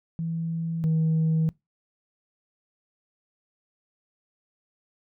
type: tone pair in turn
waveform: sine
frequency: 164.81 / 159.93 Hz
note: E3 / D#3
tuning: 0 / +48 cents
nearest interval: minor second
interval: 52 cents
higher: first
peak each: -26 / -18 dBFS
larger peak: second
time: 0.19-0.84 / 0.84-1.49 s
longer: neither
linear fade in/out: 0 ms
effects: noise-tail reverb RT60 0.2 s tail -24 dB re dry + tanh soft clip ceiling -18 dBFS